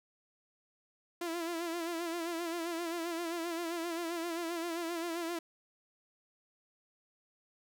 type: tone with vibrato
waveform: sawtooth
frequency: 337.6 Hz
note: E4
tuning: 41 cents sharp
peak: -31 dBFS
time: 1.21-5.39 s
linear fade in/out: 5 ms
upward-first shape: sine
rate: 7.6 Hz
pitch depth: 64 cents each way
effects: none